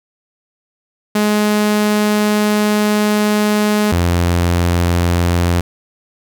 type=tone pair in turn; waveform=sawtooth; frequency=210.1 / 86.82 Hz; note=G#3 / F2; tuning=+20 / -10 cents; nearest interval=octave + minor third; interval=1530 cents; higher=first; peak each=-8 dBFS; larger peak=neither; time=1.15-3.92 / 3.92-5.61 s; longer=first; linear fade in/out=5 ms; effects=none